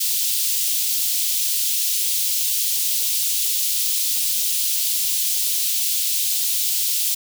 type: high-pass noise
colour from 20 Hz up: white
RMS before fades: -21 dBFS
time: 0-7.15 s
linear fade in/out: 10 ms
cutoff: 3100 Hz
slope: 24 dB/octave
effects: none